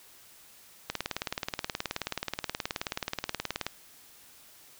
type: click train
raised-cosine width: 0.2 ms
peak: -13 dBFS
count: 53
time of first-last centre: 0.9-3.666 s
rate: 18.8 Hz
effects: white hiss -55 dBFS RMS until 4.79 s